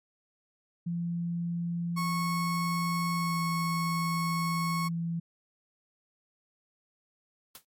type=tone with pitch glide; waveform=sine; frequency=171.2 to 167.87 Hz; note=F3 to E3; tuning=-34 to +32 cents; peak=-29 dBFS; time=0.86-5.2 s; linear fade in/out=10 ms; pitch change=-34 cents; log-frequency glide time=3.15-3.4 s
type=tone; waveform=35% pulse; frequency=1100 Hz; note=C#6; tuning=14 cents flat; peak=-29 dBFS; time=1.96-4.89 s; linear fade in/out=20 ms
type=noise with exponential decay; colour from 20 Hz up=white; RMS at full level=-41 dBFS; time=7.55-7.65 s; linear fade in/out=2 ms; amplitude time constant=21 ms
effects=MP3 64 kbps